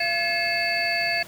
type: tone cluster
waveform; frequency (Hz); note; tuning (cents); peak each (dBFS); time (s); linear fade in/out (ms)
sine; 683 / 1704 / 2151 / 2620 / 4534; F5 / G#6 / C7 / E7 / C#8; -39 / +44 / +47 / -11 / +38; -28; 0-1.23; 5
effects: pink hiss -44 dBFS RMS until 1.27 s + high-pass 100 Hz 12 dB/octave